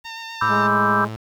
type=tone with vibrato; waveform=10% pulse; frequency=908 Hz; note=A#5; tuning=46 cents flat; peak=-22 dBFS; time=0.04-0.68 s; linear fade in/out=20 ms; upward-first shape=sine; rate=7.9 Hz; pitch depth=18 cents each way
type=chord; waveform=sine; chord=E minor seventh; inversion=second; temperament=equal; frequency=987.8 / 1174.7 / 1318.5 / 1568 Hz; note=B5 / D6 / E6 / G6; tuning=0 / 0 / 0 / 0 cents; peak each=-22 dBFS; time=0.41-1.05 s; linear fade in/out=5 ms
type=tone; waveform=sawtooth; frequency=110 Hz; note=A2; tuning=in tune; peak=-25 dBFS; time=0.42-1.16 s; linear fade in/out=0 ms
type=harmonic tone; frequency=207.7 Hz; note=G#3; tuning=in tune; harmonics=1 / 2 / 3 / 4 / 5; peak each=-24 / -27 / -29 / -30 / -31 dBFS; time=0.48-1.09 s; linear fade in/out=50 ms
effects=low-pass 5000 Hz 12 dB/octave + 8-bit